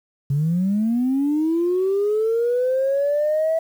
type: linear sweep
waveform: sine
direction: up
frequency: 134.9 to 655 Hz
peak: -16 dBFS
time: 0.3-3.59 s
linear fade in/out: 5 ms
effects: tanh soft clip ceiling -13 dBFS + 8-bit